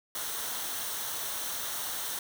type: noise with comb filter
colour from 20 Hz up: white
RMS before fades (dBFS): -35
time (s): 0.15-2.19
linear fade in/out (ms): 2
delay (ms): 0.41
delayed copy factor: -0.5
effects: none